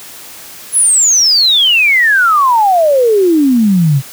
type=exponential sweep; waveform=sine; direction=down; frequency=11000 to 129.6 Hz; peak=-6 dBFS; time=0.72-4.02 s; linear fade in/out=50 ms; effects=white hiss -32 dBFS RMS until 4.12 s + high-pass 80 Hz 12 dB/octave